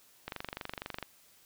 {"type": "click train", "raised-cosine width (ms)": 0.3, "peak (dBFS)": -21, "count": 19, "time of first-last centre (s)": [0.28, 1.027], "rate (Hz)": 24.1, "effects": ["white hiss -62 dBFS RMS until 1.45 s"]}